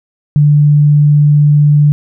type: tone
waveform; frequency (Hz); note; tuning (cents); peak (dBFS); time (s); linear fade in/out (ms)
sine; 147.4; D3; +7; -4; 0.36-1.92; 0
effects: none